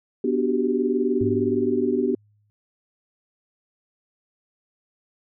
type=chord; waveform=sine; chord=G major seventh; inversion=first; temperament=equal with one note detuned; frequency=246.9 / 293.7 / 372.6 / 392 Hz; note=B3 / D4 / F#4 / G4; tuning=0 / 0 / +12 / 0 cents; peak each=-24 / -27 / -25 / -24 dBFS; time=0.24-2.15 s; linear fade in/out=5 ms
type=tone with exponential decay; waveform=sine; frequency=104.4 Hz; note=G#2; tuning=10 cents sharp; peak=-24 dBFS; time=1.21-2.5 s; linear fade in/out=0 ms; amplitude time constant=280 ms
effects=none